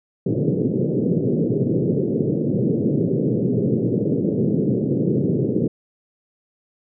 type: band-pass noise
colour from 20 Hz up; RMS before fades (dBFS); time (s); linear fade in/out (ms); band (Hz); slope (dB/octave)
pink; -20; 0.26-5.68; 5; 120 to 480; 48
effects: none